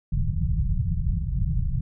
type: low-pass noise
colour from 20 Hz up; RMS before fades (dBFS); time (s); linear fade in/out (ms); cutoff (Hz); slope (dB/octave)
pink; -24; 0.12-1.81; 5; 180; 96
effects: none